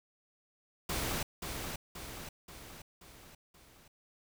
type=noise with echo; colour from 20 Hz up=pink; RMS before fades=-35 dBFS; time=0.89-1.23 s; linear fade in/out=5 ms; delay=530 ms; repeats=5; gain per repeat=-5 dB; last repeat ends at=3.88 s; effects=none